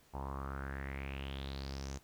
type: tone with low-pass filter sweep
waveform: sawtooth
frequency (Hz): 68.1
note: C#2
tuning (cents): -30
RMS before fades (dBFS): -42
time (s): 0.13-1.99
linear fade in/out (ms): 20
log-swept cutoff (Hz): 870 to 6700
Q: 5.6
effects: pink hiss -66 dBFS RMS until 2.03 s